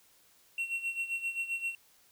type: tone with tremolo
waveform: triangle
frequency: 2725 Hz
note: F7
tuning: 43 cents flat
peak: -28 dBFS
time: 0.58-1.75 s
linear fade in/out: 2 ms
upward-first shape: sine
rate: 7.6 Hz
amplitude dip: 75%
effects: white hiss -64 dBFS RMS until 2.11 s